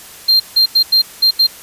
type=tone bursts at uneven times; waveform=triangle; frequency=4182 Hz; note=C8; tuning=2 cents flat; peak=-6 dBFS; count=6; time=0.28-0.4 / 0.56-0.66 / 0.75-0.83 / 0.92-1.02 / 1.22-1.31 / 1.39-1.47 s; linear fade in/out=10 ms; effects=white hiss -36 dBFS RMS until 1.62 s + resampled to 32000 Hz